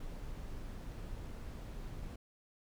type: noise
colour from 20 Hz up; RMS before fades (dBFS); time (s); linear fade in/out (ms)
brown; -44; 0-2.16; 5
effects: none